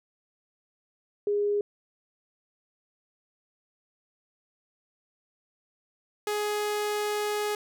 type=tone pair in turn; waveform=sine / sawtooth; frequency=410.9 / 418.1 Hz; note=G#4 / G#4; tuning=-18 / +12 cents; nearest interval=unison; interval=30 cents; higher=second; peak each=-23 / -23 dBFS; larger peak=neither; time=1.27-1.61 / 6.27-7.55 s; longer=second; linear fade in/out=2 ms; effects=none